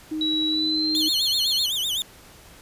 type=tone; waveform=sine; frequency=311.1 Hz; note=D#4; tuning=in tune; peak=-25 dBFS; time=0.11-1.09 s; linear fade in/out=10 ms
type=tone with pitch glide; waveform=sine; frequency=3900 to 4253 Hz; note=B7 to C8; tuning=-23 to +27 cents; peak=-22 dBFS; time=0.21-1.66 s; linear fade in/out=2 ms; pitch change=+150 cents; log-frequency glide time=0.48-1.06 s
type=tone with vibrato; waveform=40% pulse; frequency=3315 Hz; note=G#7; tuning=4 cents flat; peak=-22 dBFS; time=0.95-2.02 s; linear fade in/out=0 ms; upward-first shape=sine; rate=7.9 Hz; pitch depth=200 cents each way
effects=pink hiss -48 dBFS RMS until 2.61 s + resampled to 32000 Hz